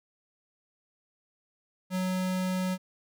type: tone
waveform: square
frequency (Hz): 185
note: F#3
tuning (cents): 0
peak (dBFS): -28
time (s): 1.9-2.78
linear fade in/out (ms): 50
effects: none